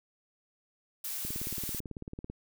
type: noise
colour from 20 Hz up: blue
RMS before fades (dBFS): -37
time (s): 1.04-1.8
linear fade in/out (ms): 5
type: click train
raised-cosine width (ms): 3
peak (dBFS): -27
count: 20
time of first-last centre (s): 1.25-2.3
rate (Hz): 18.1
effects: none